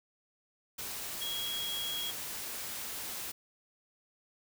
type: tone in noise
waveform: sine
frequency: 3300 Hz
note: G#7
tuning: 12 cents flat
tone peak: -35 dBFS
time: 1.21-2.11 s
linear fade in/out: 10 ms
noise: white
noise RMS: -40 dBFS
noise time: 0.78-3.32 s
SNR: +2 dB
effects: none